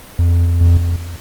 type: tone with level steps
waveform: triangle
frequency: 85.7 Hz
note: F2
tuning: 32 cents flat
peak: -7 / -9 / -4 / -11 / -22 dBFS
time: 0.19-1.16 s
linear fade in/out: 0 ms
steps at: 0.45 / 0.61 / 0.77 / 0.96 s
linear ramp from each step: 2 ms
effects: pink hiss -37 dBFS RMS until 1.2 s + Opus 32 kbps